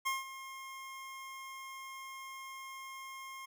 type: tone with ADSR envelope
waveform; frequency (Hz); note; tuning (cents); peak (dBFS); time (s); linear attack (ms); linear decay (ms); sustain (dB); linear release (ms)
25% pulse; 1069; C6; +37; -27; 0.05-3.46; 18; 170; -14; 11
effects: none